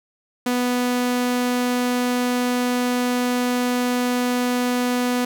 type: tone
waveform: sawtooth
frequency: 246.9 Hz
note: B3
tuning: in tune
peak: -15 dBFS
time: 0.46-5.25 s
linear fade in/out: 5 ms
effects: none